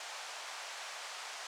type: band-pass noise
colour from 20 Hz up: pink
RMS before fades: -45 dBFS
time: 0-1.47 s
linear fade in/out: 2 ms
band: 680 to 7700 Hz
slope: 24 dB/octave
effects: none